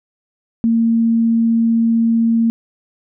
sine tone, 228.9 Hz, A#3, 31 cents flat, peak -11 dBFS, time 0.64-2.5 s, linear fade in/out 0 ms, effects none

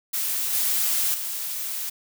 blue noise with level steps, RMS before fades -26 / -23 / -30 dBFS, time 0.13-1.9 s, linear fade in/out 10 ms, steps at 0.53 / 1.14 s, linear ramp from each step 2 ms, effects none

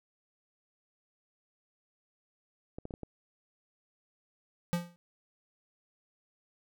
clicks, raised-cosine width 2 ms, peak -27 dBFS, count 5, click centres 2.785 / 2.854 / 2.908 / 2.939 / 3.033 s
square tone with exponential decay, 173.6 Hz, F3, 10 cents flat, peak -25 dBFS, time 4.73-4.96 s, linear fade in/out 0 ms, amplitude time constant 49 ms
effects none

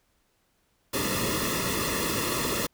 pink noise with comb filter, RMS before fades -28 dBFS, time 0.93-2.67 s, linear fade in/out 10 ms, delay 1.3 ms, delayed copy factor -0.9, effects pink hiss -70 dBFS RMS until 2.73 s

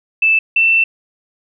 sine tone pair in turn, 2637 / 2677 Hz, E7 / E7, 0 / +26 cents, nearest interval unison, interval 26 cents, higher second, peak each -9 / -9 dBFS, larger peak neither, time 0.22-0.39 / 0.56-0.84 s, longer second, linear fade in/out 5 ms, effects none

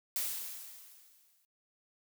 blue noise with exponential decay, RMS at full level -33 dBFS, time 0.16-1.45 s, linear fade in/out 0 ms, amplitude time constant 280 ms, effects noise-tail reverb RT60 0.1 s tail -24 dB re dry

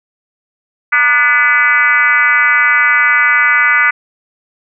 sine tone with frequency modulation, 1738 Hz, A6, 22 cents flat, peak -7 dBFS, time 0.92-3.91 s, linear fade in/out 10 ms, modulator 269 Hz, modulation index 1.9, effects none

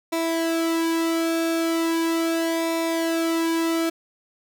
sawtooth tone with flanger, 329.6 Hz, E4, in tune, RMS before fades -23 dBFS, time 0.12-3.9 s, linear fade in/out 10 ms, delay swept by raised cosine 0.65 to 2.05 ms, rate 0.38 Hz, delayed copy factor -0.65, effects none

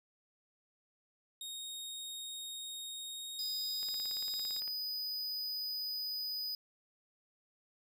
sawtooth tone with pitch glide, 3729 to 3772 Hz, A#7 to A#7, 0 to +20 cents, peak -39 dBFS, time 1.41-4.6 s, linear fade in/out 2 ms, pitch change +20 cents, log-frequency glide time 3.06-4.11 s
square tone, 4978 Hz, D#8, in tune, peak -37 dBFS, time 3.39-6.55 s, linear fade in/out 2 ms
click train, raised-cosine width 0.3 ms, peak -36 dBFS, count 16, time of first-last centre 3.83-4.677 s, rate 17.7 Hz
effects none

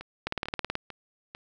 two click trains, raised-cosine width 0.3 ms, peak -24 / -13 dBFS, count 4 / 10, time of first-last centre 0.01-1.349 / 0.27-0.754 s, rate 2.24 / 18.6 Hz, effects none

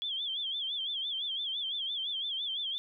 sine tone with vibrato, 3322 Hz, G#7, in tune, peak -32 dBFS, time 0.02-2.78 s, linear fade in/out 0 ms, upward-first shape sine, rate 5.9 Hz, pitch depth 120 cents each way, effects none

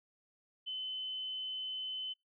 sine tone, 3040 Hz, F#7, 46 cents sharp, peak -37 dBFS, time 0.66-2.14 s, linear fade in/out 20 ms, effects noise-tail reverb RT60 0.2 s tail -26 dB re dry

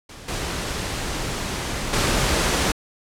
pink noise with level steps, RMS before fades -40 / -27 / -20 dBFS, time 0.09-2.72 s, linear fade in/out 5 ms, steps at 0.28 / 1.93 s, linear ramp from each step 5 ms, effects low-pass 9000 Hz 12 dB/octave

